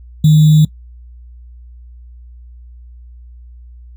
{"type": "tone with sample-and-hold", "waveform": "sine", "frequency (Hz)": 154, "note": "D#3", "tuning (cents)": -17, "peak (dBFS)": -4, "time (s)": [0.24, 0.65], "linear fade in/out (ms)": 5, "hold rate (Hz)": 3675, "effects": ["noise-tail reverb RT60 0.1 s tail -21 dB re dry", "added 60 Hz sine -34 dBFS peak until 3.96 s"]}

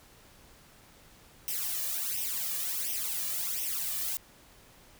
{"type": "noise with flanger", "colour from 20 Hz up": "blue", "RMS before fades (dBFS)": -33, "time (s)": [1.48, 4.17], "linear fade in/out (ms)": 0, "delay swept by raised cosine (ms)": [0.34, 1.74], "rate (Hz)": 1.4, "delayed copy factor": 0.8, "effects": ["pink hiss -57 dBFS RMS until 4.99 s"]}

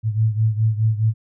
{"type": "beating tone pair", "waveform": "sine", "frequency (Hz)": [108.7, 113.5], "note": ["A2", "A#2"], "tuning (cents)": [-21, -46], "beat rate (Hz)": 4.8, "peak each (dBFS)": [-17, -21], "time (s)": [0.03, 1.14], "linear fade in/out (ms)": 50, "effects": []}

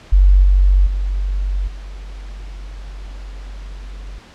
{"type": "tone with level steps", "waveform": "sine", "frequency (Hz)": 47.23, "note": "F#1", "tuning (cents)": 36, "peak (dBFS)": [-6, -8, -16, -28], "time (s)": [0.12, 4.19], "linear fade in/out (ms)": 10, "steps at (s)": [0.43, 0.86, 1.67], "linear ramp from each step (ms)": 10, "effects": ["pink hiss -43 dBFS RMS until 4.34 s", "low-pass 5000 Hz 12 dB/octave"]}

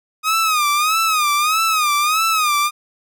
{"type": "tone with vibrato", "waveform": "sawtooth", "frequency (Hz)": 1244.5, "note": "D#6", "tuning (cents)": 0, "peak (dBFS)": -11, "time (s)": [0.23, 2.71], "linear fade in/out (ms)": 50, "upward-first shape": "sine", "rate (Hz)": 1.6, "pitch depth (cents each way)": 110, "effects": []}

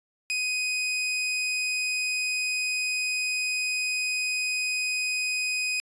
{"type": "tone", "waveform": "sawtooth", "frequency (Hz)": 2500, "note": "D#7", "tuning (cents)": 8, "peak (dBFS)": -22, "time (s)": [0.3, 5.8], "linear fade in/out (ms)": 0, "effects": ["resampled to 22050 Hz"]}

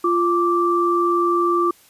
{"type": "tone pair together", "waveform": "sine", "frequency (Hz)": [347.4, 1170], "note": ["F4", "D6"], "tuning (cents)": [-9, -7], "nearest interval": "octave + major sixth", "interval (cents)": 2102, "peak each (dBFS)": -18, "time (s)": [0.04, 1.71], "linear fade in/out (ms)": 5, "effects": ["white hiss -52 dBFS RMS until 1.89 s", "resampled to 32000 Hz"]}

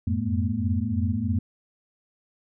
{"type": "tone cluster", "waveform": "sine", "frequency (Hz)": [88.5, 91.6, 107, 214.9, 240], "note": ["F2", "F#2", "A2", "A3", "B3"], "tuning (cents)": [23, -17, -48, -41, -49], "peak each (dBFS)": -29, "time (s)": [0.07, 1.39], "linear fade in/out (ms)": 5, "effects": []}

